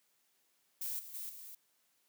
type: noise with level steps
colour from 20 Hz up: violet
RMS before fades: -39 / -50 / -43 / -50 dBFS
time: 0.81-1.55 s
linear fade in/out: 5 ms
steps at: 0.99 / 1.14 / 1.29 s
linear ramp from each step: 5 ms
effects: white hiss -75 dBFS RMS until 2.08 s + high-pass 150 Hz 12 dB/octave